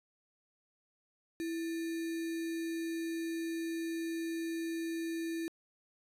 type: tone with sample-and-hold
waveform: sine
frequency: 329.6 Hz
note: E4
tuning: in tune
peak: -34 dBFS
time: 1.4-5.48 s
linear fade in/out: 0 ms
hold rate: 2100 Hz
effects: resampled to 32000 Hz